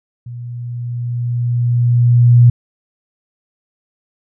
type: tone with level ramp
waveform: sine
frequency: 120.6 Hz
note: B2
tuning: 41 cents flat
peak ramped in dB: -26 to -3 dBFS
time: 0.26-2.5 s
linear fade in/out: 5 ms
effects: none